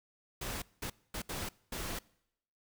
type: noise bursts at uneven times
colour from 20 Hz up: pink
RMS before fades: -39 dBFS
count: 5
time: 0.41-0.62 / 0.82-0.9 / 1.14-1.22 / 1.29-1.49 / 1.72-1.99 s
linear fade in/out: 5 ms
effects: noise-tail reverb RT60 0.8 s tail -24 dB re dry